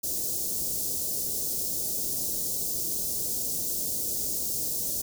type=band-stop noise; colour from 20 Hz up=white; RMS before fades=-30 dBFS; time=0.03-5.02 s; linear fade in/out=10 ms; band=540 to 5300 Hz; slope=24 dB/octave; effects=none